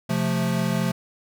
square chord, F major, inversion second, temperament equal, 130.81 / 174.61 / 220 Hz, C3 / F3 / A3, 0 / 0 / 0 cents, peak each -28 / -25 / -27 dBFS, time 0.09-0.92 s, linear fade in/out 10 ms, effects none

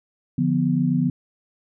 sine chord, B diminished, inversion first, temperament equal, 146.83 / 174.61 / 246.9 Hz, D3 / F3 / B3, 0 / 0 / 0 cents, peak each -23 / -22 / -21 dBFS, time 0.38-1.1 s, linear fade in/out 5 ms, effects none

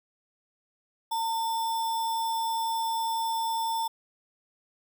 sine tone with sample-and-hold, 906 Hz, A#5, 50 cents flat, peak -26 dBFS, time 1.11-3.88 s, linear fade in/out 10 ms, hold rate 4410 Hz, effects none

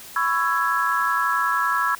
sine chord, C# minor seventh, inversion third, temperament just, 997.9 / 1108.7 / 1330.5 / 1663.1 Hz, B5 / C#6 / E6 / G#6, +18 / 0 / +16 / +2 cents, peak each -26 / -25 / -23 / -24 dBFS, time 0.16-1.95 s, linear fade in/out 2 ms, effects white hiss -41 dBFS RMS until 1.99 s

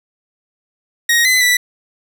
sawtooth tone with pitch steps, 1879 / 2024 / 1971 Hz, A#6 / B6 / B6, +13 / +42 / -4 cents, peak -7 dBFS, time 1.09-1.57 s, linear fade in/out 5 ms, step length 160 ms, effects none

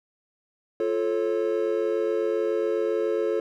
triangle chord, F augmented, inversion none, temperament just, 349.2 / 436.5 / 545.7 Hz, F4 / A4 / C#5, 0 / -14 / -27 cents, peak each -26 / -23 / -27 dBFS, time 0.8-3.4 s, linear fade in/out 2 ms, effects none

